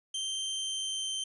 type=tone with pitch glide; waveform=sawtooth; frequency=3136 to 3118 Hz; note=G7 to G7; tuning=0 to -10 cents; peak=-29 dBFS; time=0.14-1.24 s; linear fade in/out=5 ms; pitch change=-10 cents; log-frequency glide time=0.47-1.13 s; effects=resampled to 24000 Hz